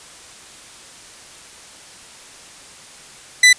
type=tone; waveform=sawtooth; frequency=1993 Hz; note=B6; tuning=15 cents sharp; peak=-3 dBFS; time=3.43-3.53 s; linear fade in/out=5 ms; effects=white hiss -41 dBFS RMS until 3.58 s + resampled to 22050 Hz